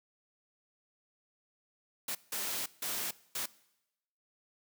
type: noise bursts at uneven times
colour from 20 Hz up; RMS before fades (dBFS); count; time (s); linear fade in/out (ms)
white; -36; 4; 2.08-2.15 / 2.32-2.66 / 2.82-3.11 / 3.35-3.46; 5
effects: noise-tail reverb RT60 0.9 s tail -21 dB re dry + high-pass 150 Hz 12 dB/octave